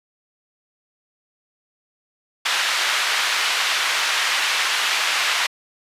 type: band-pass noise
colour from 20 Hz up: white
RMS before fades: -21 dBFS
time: 2.45-5.47 s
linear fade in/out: 10 ms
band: 1100 to 3300 Hz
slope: 12 dB/octave
effects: resampled to 32000 Hz